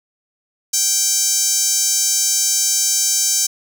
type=tone with high-pass filter; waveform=sawtooth; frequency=780 Hz; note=G5; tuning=9 cents flat; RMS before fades=-17 dBFS; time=0.73-3.47 s; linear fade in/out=10 ms; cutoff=6400 Hz; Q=3.6; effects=none